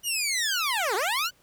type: linear two-way sweep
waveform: 15% pulse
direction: down then up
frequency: 2960 to 355.3 to 1526 Hz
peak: -18 dBFS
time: 0.03-1.31 s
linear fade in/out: 50 ms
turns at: 0.95 s
effects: pink hiss -62 dBFS RMS until 1.42 s